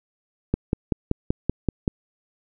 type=click train; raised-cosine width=3 ms; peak=-7 dBFS; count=8; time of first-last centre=0.54-1.878 s; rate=5.23 Hz; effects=none